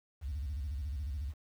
sine tone with vibrato, 70.6 Hz, C#2, 32 cents sharp, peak -33 dBFS, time 0.21-1.34 s, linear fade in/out 50 ms, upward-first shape square, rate 14 Hz, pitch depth 190 cents each way, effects tanh soft clip ceiling -32 dBFS + 10-bit

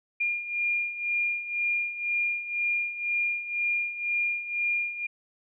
sine beating tone pair, 2410 / 2412 Hz, D7 / D7, +44 / +46 cents, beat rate 2 Hz, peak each -32 / -27 dBFS, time 0.2-5.07 s, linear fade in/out 10 ms, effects none

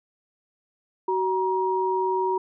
sine tone pair together, 376.2 / 948 Hz, F#4 / A#5, +29 / +29 cents, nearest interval octave + major third, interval 1600 cents, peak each -24 dBFS, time 1.08-2.38 s, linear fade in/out 5 ms, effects none

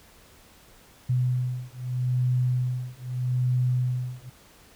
sine beating tone pair, 125.2 / 126 Hz, B2 / B2, +24 / +35 cents, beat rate 0.8 Hz, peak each -26 dBFS, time 1.09-4.3 s, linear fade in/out 10 ms, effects pink hiss -54 dBFS RMS until 4.75 s

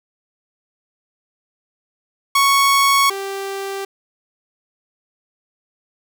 sawtooth tone pair in turn, 1108.7 / 392 Hz, C#6 / G4, 0 / 0 cents, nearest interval octave + tritone, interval 1800 cents, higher first, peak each -8 / -20 dBFS, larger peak first, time 2.35-3.1 / 3.1-3.85 s, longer neither, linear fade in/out 5 ms, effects none

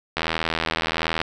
click train, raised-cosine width 0.3 ms, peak -6 dBFS, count 86, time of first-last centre 0.17-1.216 s, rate 81.3 Hz, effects none

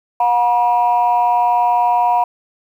sine tone pair together, 721.1 / 961 Hz, F#5 / B5, -45 / -48 cents, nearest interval perfect fourth, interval 497 cents, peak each -13 dBFS, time 0.2-2.24 s, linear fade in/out 5 ms, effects tanh soft clip ceiling -6 dBFS + 8-bit

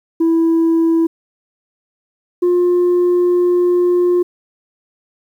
sine tone pair in turn, 329.4 / 354.6 Hz, E4 / F4, -1 / +26 cents, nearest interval minor second, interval 127 cents, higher second, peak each -8 dBFS, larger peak neither, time 0.2-1.07 / 2.42-4.23 s, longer second, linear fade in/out 10 ms, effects tanh soft clip ceiling -9 dBFS + 8-bit

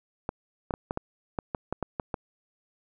clicks, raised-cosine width 1 ms, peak -15 dBFS, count 11, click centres 0.291 / 0.708 / 0.739 / 0.909 / 0.974 / 1.388 / 1.548 / 1.726 / 1.827 / 1.998 / 2.142 s, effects none

